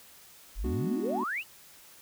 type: exponential sweep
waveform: sine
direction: up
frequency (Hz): 36.71 to 3058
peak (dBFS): -30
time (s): 0.55-1.44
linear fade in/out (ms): 50
type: chord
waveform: triangle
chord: G# half-diminished seventh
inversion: none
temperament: equal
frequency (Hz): 207.7 / 246.9 / 293.7 / 370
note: G#3 / B3 / D4 / F#4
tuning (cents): 0 / 0 / 0 / 0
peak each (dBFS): -36 / -33 / -37 / -33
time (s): 0.64-1.24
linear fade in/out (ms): 5
effects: white hiss -54 dBFS RMS until 2.01 s